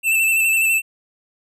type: tone with vibrato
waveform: square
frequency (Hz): 2659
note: E7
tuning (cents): +14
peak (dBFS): -15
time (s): 0.03-0.82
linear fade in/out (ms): 50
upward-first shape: square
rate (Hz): 12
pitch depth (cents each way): 24
effects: none